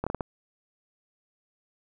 slowing click train, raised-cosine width 1 ms, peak -15 dBFS, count 5, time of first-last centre 0.04-0.208 s, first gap 26 ms, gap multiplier 1.33, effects none

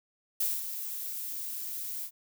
violet noise with ADSR envelope, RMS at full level -28 dBFS, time 0.4-2.11 s, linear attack 6 ms, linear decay 220 ms, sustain -9 dB, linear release 69 ms, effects none

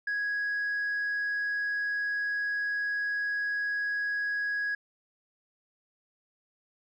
sine tone, 1661.2 Hz, G#6, in tune, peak -26 dBFS, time 0.07-4.75 s, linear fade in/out 5 ms, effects tanh soft clip ceiling -26 dBFS

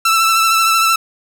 sawtooth tone with vibrato, 1329 Hz, E6, 14 cents sharp, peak -7 dBFS, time 0.05-0.96 s, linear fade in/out 5 ms, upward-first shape triangle, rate 13 Hz, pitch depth 31 cents each way, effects none

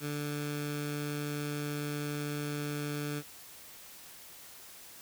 15% pulse tone with notch filter, 146.83 Hz, D3, in tune, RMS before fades -36 dBFS, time 0-3.23 s, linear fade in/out 50 ms, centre 660 Hz, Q 1.6, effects white hiss -51 dBFS RMS until 5.01 s

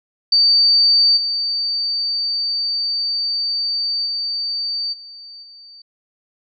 sine tone with level steps, 4606 Hz, D8, 34 cents flat, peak -10 / -18 / -20 / -35 / -39 dBFS, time 0.32-5.82 s, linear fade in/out 5 ms, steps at 1.16 / 4.05 / 4.92 / 5.42 s, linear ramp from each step 20 ms, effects none

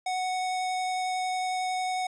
square tone with vibrato, 740 Hz, F#5, in tune, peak -28 dBFS, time 0.06-2.07 s, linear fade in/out 5 ms, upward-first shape triangle, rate 11 Hz, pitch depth 8 cents each way, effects resampled to 22050 Hz

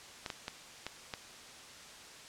clicks, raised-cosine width 0.2 ms, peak -20 dBFS, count 5, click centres 0.262 / 0.302 / 0.481 / 0.866 / 1.138 s, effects white hiss -51 dBFS RMS until 2.28 s + low-pass 7000 Hz 12 dB/octave

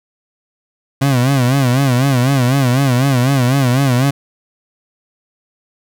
30% pulse tone with vibrato, 130.81 Hz, C3, in tune, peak -8 dBFS, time 1.01-4.11 s, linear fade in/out 10 ms, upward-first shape sine, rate 4 Hz, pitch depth 130 cents each way, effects none

